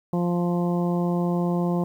harmonic tone, 174.8 Hz, F3, 2 cents sharp, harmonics 1 / 2 / 3 / 4 / 5 / 6, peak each -22 / -28 / -32 / -34 / -36 / -38 dBFS, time 0.13-1.84 s, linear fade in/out 2 ms, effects 9-bit

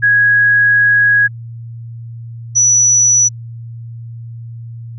sine tone pair in turn, 1659 / 5912 Hz, G#6 / F#8, -2 / -2 cents, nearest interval octave + minor seventh, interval 2200 cents, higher second, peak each -7 dBFS, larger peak neither, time 0.02-1.28 / 2.55-3.29 s, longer first, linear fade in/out 20 ms, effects added 116 Hz sine -26 dBFS peak until 4.98 s

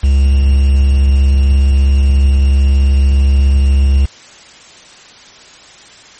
triangle tone with quantisation, 68.4 Hz, C#2, 23 cents flat, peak -4 dBFS, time 0.03-4.06 s, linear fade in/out 10 ms, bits 5, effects white hiss -38 dBFS RMS until 6.19 s + MP3 32 kbps

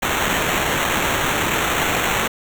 white noise with sample-and-hold, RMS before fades -20 dBFS, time 0.02-2.28 s, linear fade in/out 10 ms, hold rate 4900 Hz, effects none

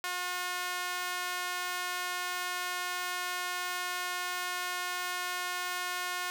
sawtooth tone with high-pass filter, 359.7 Hz, F#4, 49 cents flat, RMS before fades -35 dBFS, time 0.04-6.3 s, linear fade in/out 0 ms, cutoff 1200 Hz, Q 1.1, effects none

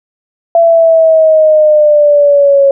sine linear sweep, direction down, 675 to 550 Hz, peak -3 dBFS, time 0.55-2.71 s, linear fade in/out 2 ms, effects none

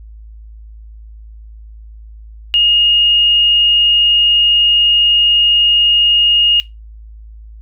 sine tone, 2854 Hz, F7, 37 cents sharp, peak -8 dBFS, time 2.54-6.6 s, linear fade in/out 0 ms, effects noise-tail reverb RT60 0.2 s tail -17 dB re dry + added 54 Hz sine -32 dBFS peak until 7.61 s

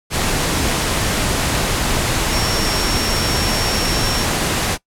sine tone in noise, 5500 Hz, F8, 27 cents flat, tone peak -24 dBFS, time 2.3-4.26 s, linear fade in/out 50 ms, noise pink, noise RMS -18 dBFS, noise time 0.1-4.78 s, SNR -9 dB, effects noise-tail reverb RT60 0.1 s tail -21 dB re dry + low-pass 11000 Hz 12 dB/octave

